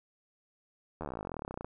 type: slowing click train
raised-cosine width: 1 ms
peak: -24 dBFS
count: 30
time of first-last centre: 1.01-1.646 s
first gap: 12 ms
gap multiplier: 1.04
effects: none